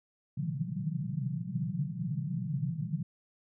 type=band-pass noise; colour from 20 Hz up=white; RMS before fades=-34 dBFS; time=0.37-3.03 s; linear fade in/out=5 ms; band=120 to 190 Hz; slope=96 dB/octave; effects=none